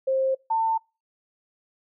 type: tone pair in turn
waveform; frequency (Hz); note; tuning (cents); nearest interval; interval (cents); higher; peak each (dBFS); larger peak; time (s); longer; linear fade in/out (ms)
sine; 530 / 896.8; C5 / A5; +22 / +33; major sixth; 911; second; -20; neither; 0.07-0.35 / 0.5-0.78; neither; 10
effects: noise-tail reverb RT60 0.3 s tail -26 dB re dry